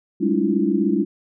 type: tone cluster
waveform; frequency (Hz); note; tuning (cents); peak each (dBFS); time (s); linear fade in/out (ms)
sine; 195 / 211.3 / 284.8 / 317.5 / 344.7; G3 / G#3 / C#4 / D#4 / F4; -9 / +30 / +47 / +35 / -23; -23; 0.2-1.05; 20
effects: none